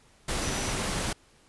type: tone in noise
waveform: sine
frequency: 5920 Hz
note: F#8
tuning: in tune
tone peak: -39 dBFS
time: 0.42-0.72 s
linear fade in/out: 5 ms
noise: pink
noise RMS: -30 dBFS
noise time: 0.28-1.13 s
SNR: -12 dB
effects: pink hiss -60 dBFS RMS until 1.48 s + resampled to 24000 Hz